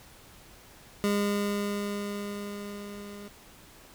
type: tone with level ramp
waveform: 25% pulse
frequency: 203.9 Hz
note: G#3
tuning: 32 cents flat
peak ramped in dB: -20 to -38 dBFS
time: 1.04-3.28 s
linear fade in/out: 0 ms
effects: pink hiss -53 dBFS RMS until 3.94 s